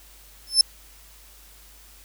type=tone with exponential growth; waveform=35% pulse; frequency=5274 Hz; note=E8; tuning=in tune; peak=-6 dBFS; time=0.47-0.61 s; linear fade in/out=2 ms; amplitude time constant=30 ms; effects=added 50 Hz sine -51 dBFS peak until 2.04 s + white hiss -51 dBFS RMS until 2.04 s